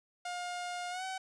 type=tone with pitch glide; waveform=sawtooth; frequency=711 to 757.6 Hz; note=F5 to F#5; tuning=+31 to +41 cents; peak=-33 dBFS; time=0.25-1.18 s; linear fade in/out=5 ms; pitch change=+110 cents; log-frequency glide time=0.9-1.04 s; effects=resampled to 22050 Hz